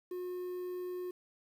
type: tone with quantisation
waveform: triangle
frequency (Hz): 360.9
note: F#4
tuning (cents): -43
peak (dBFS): -35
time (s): 0.11-1.11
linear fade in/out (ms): 5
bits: 10
effects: none